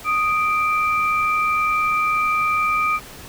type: tone pair together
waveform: sine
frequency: 1242 / 2349 Hz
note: D#6 / D7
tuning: -3 / 0 cents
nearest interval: major seventh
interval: 1103 cents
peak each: -18 / -22 dBFS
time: 0.04-3 s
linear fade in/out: 50 ms
effects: pink hiss -39 dBFS RMS until 3.28 s